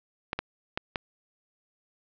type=clicks; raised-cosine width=0.3 ms; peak=-12 dBFS; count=4; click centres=0.331 / 0.39 / 0.775 / 0.958 s; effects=low-pass 4000 Hz 12 dB/octave